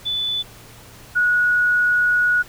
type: tone pair in turn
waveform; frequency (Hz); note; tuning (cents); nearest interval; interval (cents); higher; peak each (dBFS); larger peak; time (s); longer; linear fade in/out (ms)
sine; 3484 / 1458.9; A7 / F#6; -18 / -25; octave + minor third; 1507; first; -20 / -14; second; 0.05-0.43 / 1.15-2.43; second; 20
effects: added 115 Hz sine -48 dBFS peak until 2.48 s + pink hiss -44 dBFS RMS until 2.48 s